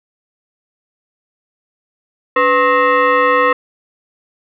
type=tone with frequency modulation; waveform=sine; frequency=286.4 Hz; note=D4; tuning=43 cents flat; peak=-9 dBFS; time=2.36-3.53 s; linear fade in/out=5 ms; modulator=786 Hz; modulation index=2.1; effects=none